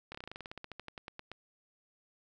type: slowing click train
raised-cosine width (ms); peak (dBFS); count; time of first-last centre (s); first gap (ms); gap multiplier
0.3; -27; 20; 0.12-1.316; 26; 1.09
effects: none